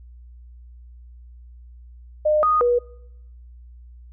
sine tone with pitch steps, 608 / 1238 / 484.5 Hz, D#5 / D#6 / B4, -40 / -9 / -33 cents, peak -15 dBFS, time 2.25-2.79 s, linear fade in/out 10 ms, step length 180 ms, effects noise-tail reverb RT60 0.9 s tail -26 dB re dry + added 60 Hz sine -41 dBFS peak until 4.12 s

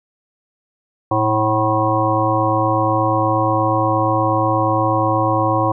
harmonic tone with a mistuned harmonic, 108.4 Hz, A2, 25 cents flat, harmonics 1 / 3 / 5 / 7 / 9 / 10, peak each -21 / -21 / -21 / -21 / -21 / -21 dBFS, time 1.11-5.72 s, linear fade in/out 5 ms, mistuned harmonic 1, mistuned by +59 cents, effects none

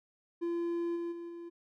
triangle tone with level steps, 341.5 Hz, F4, 39 cents flat, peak -29 / -32 / -38 / -40 dBFS, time 0.41-1.5 s, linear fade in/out 20 ms, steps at 0.95 / 1.11 / 1.28 s, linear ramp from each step 20 ms, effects none

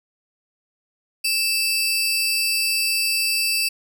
sawtooth tone pair together, 2637 / 4699 Hz, E7 / D8, 0 / 0 cents, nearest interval minor seventh, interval 1000 cents, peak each -19 dBFS, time 1.24-3.69 s, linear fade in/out 10 ms, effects none

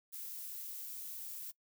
violet noise, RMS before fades -45 dBFS, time 0.12-1.52 s, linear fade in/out 20 ms, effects noise-tail reverb RT60 0.1 s tail -22 dB re dry

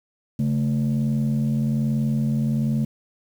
sine tone pair together, 139.31 / 220.5 Hz, C#3 / A3, +9 / +4 cents, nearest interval minor sixth, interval 795 cents, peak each -20 dBFS, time 0.39-2.85 s, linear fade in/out 5 ms, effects tanh soft clip ceiling -16 dBFS + 8-bit

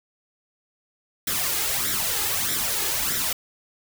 white noise with flanger, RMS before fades -25 dBFS, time 1.27-3.33 s, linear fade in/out 5 ms, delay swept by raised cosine 0.53 to 2.43 ms, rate 1.6 Hz, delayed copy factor +0.65, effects none

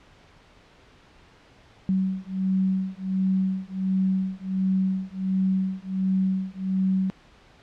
sine beating tone pair, 188.7 / 190.1 Hz, F#3 / F#3, +34 / +47 cents, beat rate 1.4 Hz, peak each -25 dBFS, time 1.89-7.1 s, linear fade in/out 0 ms, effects pink hiss -54 dBFS RMS until 7.62 s + low-pass 4000 Hz 12 dB/octave

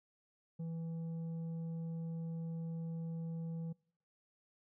sine tone with tanh clipping, 164.7 Hz, E3, 1 cent flat, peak -40 dBFS, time 0.59-3.73 s, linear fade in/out 10 ms, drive 6 dB, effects noise-tail reverb RT60 0.6 s tail -26 dB re dry

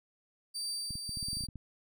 30% pulse tone with tremolo, 4654 Hz, D8, 17 cents flat, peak -31 dBFS, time 0.54-1.47 s, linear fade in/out 20 ms, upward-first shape triangle, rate 1.6 Hz, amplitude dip 45%
clicks, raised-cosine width 5 ms, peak -31 dBFS, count 12, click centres 0.907 / 0.955 / 1.093 / 1.172 / 1.228 / 1.285 / 1.331 / 1.37 / 1.408 / 1.438 / 1.487 / 1.557 s
effects none

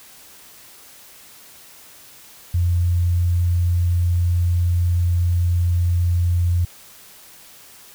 sine tone, 87.31 Hz, F2, in tune, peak -15 dBFS, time 2.54-6.65 s, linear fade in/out 5 ms, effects white hiss -45 dBFS RMS until 7.94 s

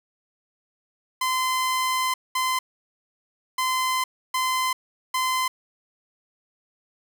sawtooth tone bursts at uneven times, 1030 Hz, C6, 28 cents flat, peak -18 dBFS, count 5, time 1.21-2.14 / 2.35-2.59 / 3.58-4.04 / 4.34-4.73 / 5.14-5.48 s, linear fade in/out 5 ms, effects none

